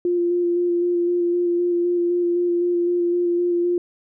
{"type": "tone with vibrato", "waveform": "sine", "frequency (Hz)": 349.2, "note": "F4", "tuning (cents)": 0, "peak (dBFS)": -17, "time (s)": [0.05, 3.78], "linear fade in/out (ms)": 2, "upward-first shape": "square", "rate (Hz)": 3.9, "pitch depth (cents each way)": 13, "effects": []}